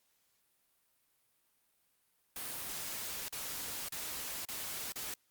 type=noise with dropouts; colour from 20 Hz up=white; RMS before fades=-41 dBFS; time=2.36-5.14 s; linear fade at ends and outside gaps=2 ms; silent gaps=3.284-3.325 / 3.886-3.922 / 4.451-4.486 / 4.922-4.958 s; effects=white hiss -75 dBFS RMS until 5.3 s + Opus 48 kbps